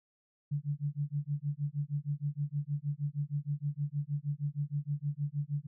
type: tone with tremolo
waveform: sine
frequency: 145.1 Hz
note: D3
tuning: 21 cents flat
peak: -28 dBFS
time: 0.51-5.67 s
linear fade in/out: 10 ms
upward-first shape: sine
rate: 6.4 Hz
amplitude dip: 100%
effects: none